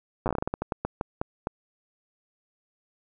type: slowing click train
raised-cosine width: 1 ms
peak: -13 dBFS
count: 17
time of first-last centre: 0.26-1.471 s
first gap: 8 ms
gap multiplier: 1.26
effects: none